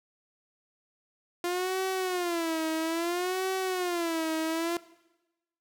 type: tone with vibrato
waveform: sawtooth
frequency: 347.5 Hz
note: F4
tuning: 9 cents flat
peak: -24 dBFS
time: 1.44-4.77 s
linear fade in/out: 2 ms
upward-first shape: sine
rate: 0.6 Hz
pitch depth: 150 cents each way
effects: noise-tail reverb RT60 1.0 s tail -19 dB re dry